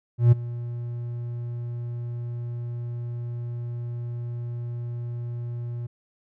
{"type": "tone with ADSR envelope", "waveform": "triangle", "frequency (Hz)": 119.5, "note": "A#2", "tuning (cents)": 43, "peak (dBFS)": -8, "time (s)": [0.18, 5.87], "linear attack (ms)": 140, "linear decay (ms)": 15, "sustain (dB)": -19, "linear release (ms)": 10, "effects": []}